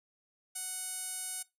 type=tone with band-pass filter; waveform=sawtooth; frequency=740 Hz; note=F#5; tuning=in tune; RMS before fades=-39 dBFS; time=0.55-1.43 s; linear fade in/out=10 ms; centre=9600 Hz; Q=3.3; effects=noise-tail reverb RT60 0.2 s tail -19 dB re dry